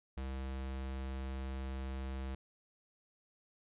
square tone, 66.2 Hz, C2, 21 cents sharp, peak -39 dBFS, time 0.17-2.35 s, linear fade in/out 5 ms, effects resampled to 8000 Hz

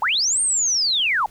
sine linear two-way sweep, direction up then down, 771 to 8870 to 771 Hz, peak -17 dBFS, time 0.02-1.26 s, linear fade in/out 2 ms, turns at 0.41 s, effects pink hiss -51 dBFS RMS until 1.3 s

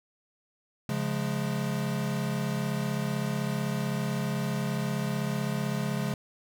square chord, Db major, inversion none, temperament equal with one note detuned, 138.59 / 174.61 / 210.2 Hz, Db3 / F3 / Ab3, 0 / 0 / +21 cents, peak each -32 / -35 / -33 dBFS, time 0.89-6.14 s, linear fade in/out 2 ms, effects none

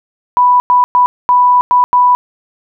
sine tone bursts at uneven times, 987.8 Hz, B5, in tune, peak -5 dBFS, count 6, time 0.37-0.6 / 0.7-0.84 / 0.95-1.06 / 1.29-1.61 / 1.71-1.84 / 1.93-2.15 s, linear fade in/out 0 ms, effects none

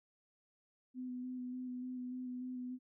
sine tone with vibrato, 251.6 Hz, B3, 32 cents sharp, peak -40 dBFS, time 0.94-2.79 s, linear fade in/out 50 ms, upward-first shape square, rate 3.4 Hz, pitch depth 14 cents each way, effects none

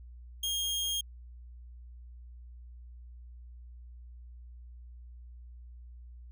sawtooth tone, 3239 Hz, G#7, 44 cents flat, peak -27 dBFS, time 0.43-1.01 s, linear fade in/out 5 ms, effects added 60 Hz sine -46 dBFS peak until 6.31 s

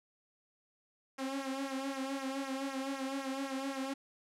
sawtooth tone with flanger, 270 Hz, C#4, 45 cents flat, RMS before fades -38 dBFS, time 1.18-3.94 s, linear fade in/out 10 ms, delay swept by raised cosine 0.23 to 3.23 ms, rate 3.9 Hz, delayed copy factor -0.95, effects low-pass 10000 Hz 12 dB/octave

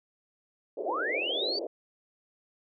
white band-pass noise, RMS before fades -35 dBFS, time 0.77-1.67 s, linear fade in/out 5 ms, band 320 to 620 Hz, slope 48 dB/octave
sine linear sweep, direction up, 554.4 to 4681 Hz, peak -29 dBFS, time 0.85-1.59 s, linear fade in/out 5 ms
effects none

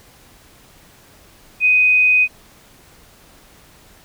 sine tone, 2500 Hz, D#7, 8 cents sharp, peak -10 dBFS, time 1.6-2.28 s, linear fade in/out 50 ms, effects pink hiss -48 dBFS RMS until 4.04 s

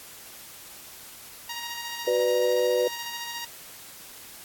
10% pulse tone with tremolo, 941 Hz, A#5, 16 cents sharp, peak -23 dBFS, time 1.49-3.45 s, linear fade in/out 5 ms, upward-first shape square, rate 14 Hz, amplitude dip 30%
sine chord, B minor, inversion second, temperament just, 370.4 / 493.9 / 592.7 Hz, F#4 / B4 / D5, +2 / 0 / +16 cents, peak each -28 / -22 / -28 dBFS, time 2.07-2.88 s, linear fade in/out 5 ms
effects white hiss -45 dBFS RMS until 4.44 s + AAC 64 kbps

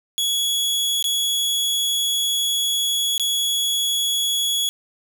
sawtooth tone with dropouts, 3362 Hz, G#7, 20 cents sharp, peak -16 dBFS, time 0.18-4.69 s, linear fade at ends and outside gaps 0 ms, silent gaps 1.026-1.042 / 3.179-3.197 s, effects none

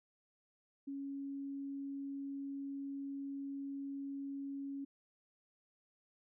sine tone, 277.2 Hz, C#4, in tune, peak -40 dBFS, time 0.87-4.85 s, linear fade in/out 10 ms, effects none

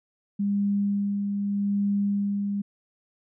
sine tone with tremolo, 201.6 Hz, G3, 49 cents sharp, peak -21 dBFS, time 0.39-2.62 s, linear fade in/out 10 ms, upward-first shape sine, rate 0.82 Hz, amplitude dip 35%, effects none

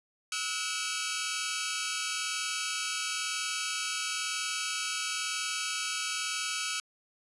15% pulse tone cluster, 1295 / 1462 / 2293 / 2631 / 3197 Hz, E6 / F#6 / D7 / E7 / G7, -31 / -21 / -42 / -4 / +33 cents, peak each -31 dBFS, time 0.32-6.8 s, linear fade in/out 2 ms, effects resampled to 24000 Hz

